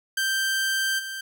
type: tone with level steps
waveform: sawtooth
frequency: 1568 Hz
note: G6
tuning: in tune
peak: -19 / -28 dBFS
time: 0.17-1.21 s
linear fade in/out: 5 ms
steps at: 0.98 s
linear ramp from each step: 20 ms
effects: none